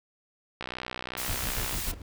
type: click train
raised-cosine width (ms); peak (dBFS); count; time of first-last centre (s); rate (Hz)
0.3; -18; 72; 0.61-1.742; 62.7
type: band-stop noise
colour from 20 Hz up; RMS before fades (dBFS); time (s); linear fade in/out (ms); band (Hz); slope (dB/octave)
white; -34; 1.17-1.92; 10; 150 to 790; 24
type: noise with tremolo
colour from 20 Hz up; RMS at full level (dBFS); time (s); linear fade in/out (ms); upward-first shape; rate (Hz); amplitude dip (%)
brown; -33; 1.28-2.02; 5; square; 6.8; 65
effects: none